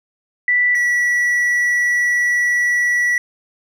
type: tone pair in turn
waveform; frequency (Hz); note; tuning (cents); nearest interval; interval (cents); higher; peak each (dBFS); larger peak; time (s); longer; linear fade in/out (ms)
sine / triangle; 1970 / 1946.2; B6 / B6; -5 / -26; unison; 21; first; -12; neither; 0.48-0.75 / 0.75-3.18; second; 2
effects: none